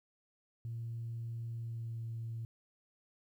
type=tone with pitch glide; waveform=sine; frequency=115.8 to 114.34 Hz; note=A#2 to A#2; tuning=-11 to -33 cents; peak=-37 dBFS; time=0.65-2.45 s; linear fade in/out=0 ms; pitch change=-22 cents; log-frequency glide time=1.54-2.06 s; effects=tanh soft clip ceiling -34 dBFS + 12-bit